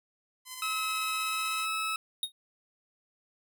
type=tone with tremolo; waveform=5% pulse; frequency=1024 Hz; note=C6; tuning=38 cents flat; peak=-27 dBFS; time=0.45-1.67 s; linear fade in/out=50 ms; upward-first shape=square; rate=16 Hz; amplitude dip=30%
type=tone with pitch glide; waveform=20% pulse; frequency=1291 to 1298.5 Hz; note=E6 to E6; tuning=-37 to -26 cents; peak=-25 dBFS; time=0.62-1.96 s; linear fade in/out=2 ms; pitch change=+11 cents; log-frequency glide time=1.06-1.74 s
type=tone with exponential decay; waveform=square; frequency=3728 Hz; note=A#7; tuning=1 cent flat; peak=-26 dBFS; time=2.23-2.32 s; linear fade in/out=2 ms; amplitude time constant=19 ms
effects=none